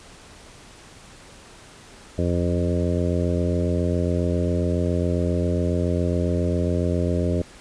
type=harmonic tone with a mistuned harmonic; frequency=87.31 Hz; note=F2; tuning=in tune; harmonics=1 / 2 / 3 / 4 / 5 / 6 / 7; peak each=-23 / -26 / -28 / -29 / -30 / -31 / -31 dBFS; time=2.18-7.42 s; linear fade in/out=5 ms; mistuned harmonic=1; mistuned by=-21 cents; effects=pink hiss -46 dBFS RMS until 7.6 s + resampled to 22050 Hz